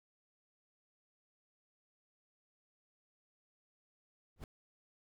brown noise with exponential growth, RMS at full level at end -37 dBFS, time 4.36-4.44 s, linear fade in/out 2 ms, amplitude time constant 16 ms, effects none

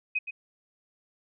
sine tone with echo, 2516 Hz, D#7, 19 cents sharp, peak -24 dBFS, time 0.15-0.19 s, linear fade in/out 10 ms, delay 120 ms, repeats 1, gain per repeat -9 dB, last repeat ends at 0.31 s, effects none

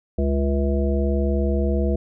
harmonic tone with a mistuned harmonic, 69.3 Hz, C#2, in tune, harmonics 1 / 3 / 5 / 7 / 9, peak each -20 / -25 / -27 / -28 / -30 dBFS, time 0.18-1.96 s, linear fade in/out 5 ms, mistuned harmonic 9, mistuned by +62 cents, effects none

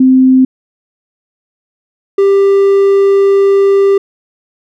sine / triangle tone pair in turn, 259.7 / 395 Hz, C4 / G4, -13 / +13 cents, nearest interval perfect fifth, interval 726 cents, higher second, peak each -3 dBFS, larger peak neither, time 0-0.45 / 2.18-3.98 s, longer second, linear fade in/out 5 ms, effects none

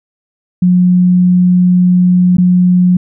sine tone with dropouts, 180.1 Hz, F#3, 46 cents flat, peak -5 dBFS, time 0.62-2.97 s, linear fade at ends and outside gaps 5 ms, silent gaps 2.37-2.382 s, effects none

